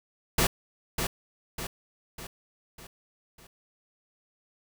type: noise with echo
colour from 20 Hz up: pink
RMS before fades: -23 dBFS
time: 0.38-0.47 s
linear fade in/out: 5 ms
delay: 600 ms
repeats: 5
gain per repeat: -6 dB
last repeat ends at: 3.47 s
effects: none